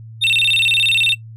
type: tone with vibrato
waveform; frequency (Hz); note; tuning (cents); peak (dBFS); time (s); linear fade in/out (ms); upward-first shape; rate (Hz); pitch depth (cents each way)
triangle; 3136; G7; 0; -11; 0.21-1.15; 20; square; 17; 270
effects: noise-tail reverb RT60 0.1 s tail -19 dB re dry + added 112 Hz sine -33 dBFS peak until 1.36 s